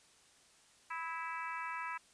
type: harmonic tone with a mistuned harmonic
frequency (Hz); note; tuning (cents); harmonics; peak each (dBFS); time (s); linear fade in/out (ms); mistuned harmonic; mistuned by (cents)
329.6; E4; 0; 3 / 4 / 5 / 6 / 7 / 8; -42 / -44 / -46 / -48 / -49 / -50; 0.9-1.98; 10; 4; -27
effects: white hiss -65 dBFS RMS until 2.13 s + resampled to 22050 Hz